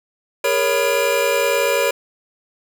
square tone cluster, 410.9 / 469.4 / 559 / 989 / 2398 Hz, G#4 / A#4 / C#5 / B5 / D7, -18 / +12 / +14 / +2 / +36 cents, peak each -25 / -22 / -20 / -26 / -25 dBFS, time 0.44-1.91 s, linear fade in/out 5 ms, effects none

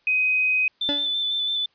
sine tone, 2514 Hz, D#7, 17 cents sharp, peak -18 dBFS, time 0.07-0.68 s, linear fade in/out 2 ms
sine tone with vibrato, 3520 Hz, A7, in tune, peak -22 dBFS, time 0.81-1.66 s, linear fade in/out 5 ms, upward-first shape square, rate 6 Hz, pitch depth 16 cents each way
25% pulse tone with exponential decay, 287.6 Hz, D4, 36 cents flat, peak -19 dBFS, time 0.89-1.17 s, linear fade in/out 0 ms, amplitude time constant 59 ms
effects white hiss -64 dBFS RMS until 1.74 s + resampled to 11025 Hz

